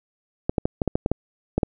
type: clicks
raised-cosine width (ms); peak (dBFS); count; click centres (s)
2; -7; 10; 0.495 / 0.582 / 0.655 / 0.818 / 0.877 / 0.955 / 1.061 / 1.116 / 1.58 / 1.632
effects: none